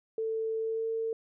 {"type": "tone with pitch glide", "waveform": "sine", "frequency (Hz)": [444.9, 450.1], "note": ["A4", "A4"], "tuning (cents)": [19, 39], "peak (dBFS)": -29, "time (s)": [0.18, 1.13], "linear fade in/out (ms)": 2, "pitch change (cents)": 20, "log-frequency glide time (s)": [0.58, 0.87], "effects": []}